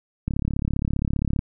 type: click train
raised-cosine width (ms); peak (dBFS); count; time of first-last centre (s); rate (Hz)
5; -11; 40; 0.28-1.391; 35.1
effects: none